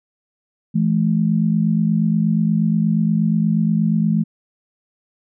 sine tone pair together, 166.3 / 214.7 Hz, E3 / A3, +16 / -42 cents, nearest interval major third, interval 442 cents, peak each -17 dBFS, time 0.74-4.24 s, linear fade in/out 20 ms, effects none

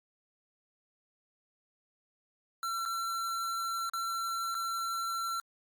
square tone with dropouts, 1353 Hz, E6, 45 cents sharp, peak -33 dBFS, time 2.63-5.4 s, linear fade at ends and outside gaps 1 ms, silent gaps 2.853-2.859 / 3.893-3.935 / 4.545-4.55 s, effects Opus 48 kbps

